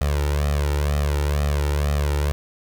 sawtooth tone with flanger, 72.8 Hz, D2, 15 cents flat, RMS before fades -21 dBFS, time 0.01-2.32 s, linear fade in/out 0 ms, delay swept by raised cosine 1.6 to 2.2 ms, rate 2.1 Hz, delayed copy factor +1, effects none

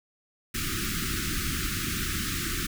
pink band-stop noise, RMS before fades -30 dBFS, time 0.54-2.67 s, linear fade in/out 10 ms, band 380 to 1200 Hz, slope 96 dB/octave, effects none

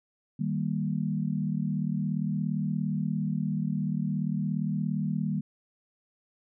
sine chord, Eb major, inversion none, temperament equal, 155.56 / 196 / 233.1 Hz, Eb3 / G3 / Bb3, 0 / 0 / 0 cents, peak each -30 / -30 / -33 dBFS, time 0.39-5.41 s, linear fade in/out 10 ms, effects none

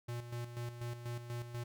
square tone with tremolo, 119.6 Hz, A#2, 45 cents sharp, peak -39 dBFS, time 0.08-1.64 s, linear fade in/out 10 ms, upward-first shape square, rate 4.1 Hz, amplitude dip 60%, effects none

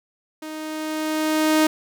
sawtooth tone with level ramp, 311.1 Hz, D#4, in tune, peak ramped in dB -28 to -10 dBFS, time 0.42-1.67 s, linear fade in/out 5 ms, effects none

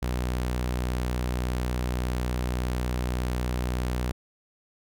sawtooth tone, 61.74 Hz, B1, in tune, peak -22 dBFS, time 0.02-4.12 s, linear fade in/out 10 ms, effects none

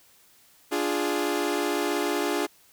sawtooth chord, D diminished, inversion none, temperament equal, 293.7 / 349.2 / 415.3 Hz, D4 / F4 / Ab4, 0 / 0 / 0 cents, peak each -25 dBFS, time 0.71-2.47 s, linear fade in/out 20 ms, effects white hiss -58 dBFS RMS until 2.72 s

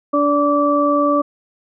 harmonic tone, 290 Hz, D4, 22 cents flat, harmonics 1 / 2 / 4, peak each -17 / -17 / -17 dBFS, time 0.13-1.22 s, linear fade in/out 10 ms, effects none

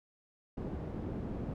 white low-pass noise, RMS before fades -39 dBFS, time 0.57-1.54 s, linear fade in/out 5 ms, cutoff 280 Hz, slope 12 dB/octave, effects none

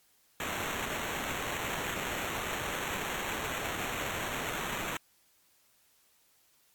white noise with sample-and-hold, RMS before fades -35 dBFS, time 0.4-4.97 s, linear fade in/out 2 ms, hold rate 4900 Hz, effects white hiss -67 dBFS RMS until 6.74 s + MP3 96 kbps

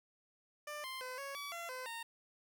15% pulse tone with pitch steps, 595 / 1047 / 509 / 554 / 1142 / 682 / 511 / 920 Hz, D5 / C6 / C5 / C#5 / D6 / F5 / C5 / A#5, +22 / +1 / -48 / -1 / -49 / -41 / -41 / -23 cents, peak -36 dBFS, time 0.67-2.03 s, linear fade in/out 5 ms, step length 170 ms, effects none

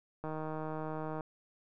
click train, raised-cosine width 1 ms, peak -26 dBFS, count 152, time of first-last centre 0.24-1.208 s, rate 156 Hz, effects none

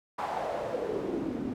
pink noise with band-pass filter sweep, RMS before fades -33 dBFS, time 0.18-1.54 s, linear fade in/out 10 ms, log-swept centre 890 to 240 Hz, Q 3.6, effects none

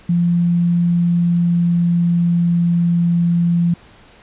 sine tone with pitch glide, 172.7 to 171.41 Hz, F3 to F3, -19 to -32 cents, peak -12 dBFS, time 0.09-3.74 s, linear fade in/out 5 ms, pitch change -13 cents, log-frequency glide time 0.89-3.04 s, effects pink hiss -46 dBFS RMS until 4.22 s + resampled to 8000 Hz

